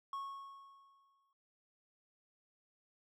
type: tone with exponential decay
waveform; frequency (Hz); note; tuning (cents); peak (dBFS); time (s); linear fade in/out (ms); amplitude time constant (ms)
triangle; 1100; C#6; -14; -36; 0.13-1.33; 2; 260
effects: none